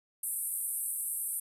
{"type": "band-pass noise", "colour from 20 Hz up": "pink", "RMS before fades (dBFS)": -35, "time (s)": [0.23, 1.4], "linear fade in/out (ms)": 5, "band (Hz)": [8500, 13000], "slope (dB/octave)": 96, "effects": []}